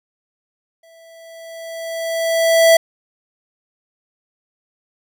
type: tone with exponential growth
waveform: square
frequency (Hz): 659.3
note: E5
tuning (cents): 0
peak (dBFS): -7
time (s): 0.83-2.77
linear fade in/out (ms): 5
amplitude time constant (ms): 420
effects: none